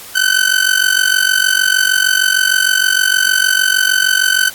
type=tone with amplitude modulation; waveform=sawtooth; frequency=1521 Hz; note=F#6; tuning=47 cents sharp; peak=-3 dBFS; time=0.15-4.5 s; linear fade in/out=10 ms; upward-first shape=sine; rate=46.5 Hz; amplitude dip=85%; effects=white hiss -33 dBFS RMS until 4.54 s + AAC 64 kbps